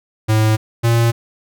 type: tone pair in turn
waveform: square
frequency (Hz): 109 / 116.51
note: A2 / A#2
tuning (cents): -16 / 0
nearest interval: minor second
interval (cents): 116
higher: second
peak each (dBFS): -12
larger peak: neither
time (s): 0.28-0.57 / 0.83-1.12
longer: neither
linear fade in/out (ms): 20
effects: none